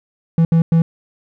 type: tone bursts at uneven times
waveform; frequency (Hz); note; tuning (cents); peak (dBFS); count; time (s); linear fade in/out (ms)
triangle; 164.81; E3; 0; -7; 3; 0.38-0.45 / 0.52-0.62 / 0.72-0.82; 2
effects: none